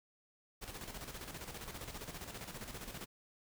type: noise with tremolo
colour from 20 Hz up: pink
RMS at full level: -45 dBFS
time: 0.61-3.06 s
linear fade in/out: 20 ms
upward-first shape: square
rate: 15 Hz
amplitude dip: 55%
effects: none